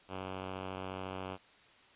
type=tone; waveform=5% pulse; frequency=94.2 Hz; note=F#2; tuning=32 cents sharp; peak=-28 dBFS; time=0.08-1.38 s; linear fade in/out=50 ms; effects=white hiss -61 dBFS RMS until 1.95 s + resampled to 8000 Hz